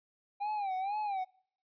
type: tone with vibrato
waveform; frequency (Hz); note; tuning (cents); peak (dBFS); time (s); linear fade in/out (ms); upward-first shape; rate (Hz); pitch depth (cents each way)
triangle; 797; G5; +28; -30; 0.4-1.25; 20; sine; 2.1; 120
effects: noise-tail reverb RT60 0.6 s tail -26 dB re dry + resampled to 11025 Hz